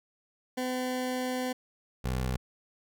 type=tone pair in turn; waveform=20% pulse; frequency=253.8 / 63.59 Hz; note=B3 / C2; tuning=+47 / -49 cents; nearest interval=2 octaves; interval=2396 cents; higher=first; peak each=-25 / -24 dBFS; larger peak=second; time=0.57-1.53 / 2.04-2.37 s; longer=first; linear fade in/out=10 ms; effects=none